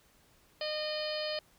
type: harmonic tone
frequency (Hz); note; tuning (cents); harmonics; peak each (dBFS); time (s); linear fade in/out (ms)
611; D#5; -32; 1 / 2 / 3 / 4 / 5 / 6 / 7 / 8; -35 / -48 / -45 / -46 / -42 / -50 / -41 / -42; 0.61-1.39; 2
effects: pink hiss -65 dBFS RMS until 1.58 s